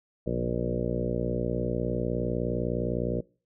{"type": "harmonic tone with a mistuned harmonic", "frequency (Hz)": 59.8, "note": "A#1", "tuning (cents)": 45, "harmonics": [1, 2, 3, 4, 5, 6, 7, 8, 9, 10], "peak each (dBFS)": [-36, -34, -33, -35, -39, -35, -38, -34, -37, -38], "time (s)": [0.26, 3.21], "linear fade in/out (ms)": 10, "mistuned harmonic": 2, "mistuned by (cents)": 47, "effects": ["noise-tail reverb RT60 0.4 s tail -25 dB re dry"]}